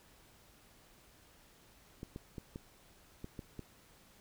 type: clicks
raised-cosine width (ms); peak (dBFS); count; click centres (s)
3; -30; 7; 2.031 / 2.161 / 2.382 / 2.559 / 3.244 / 3.392 / 3.593
effects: pink hiss -63 dBFS RMS until 4.2 s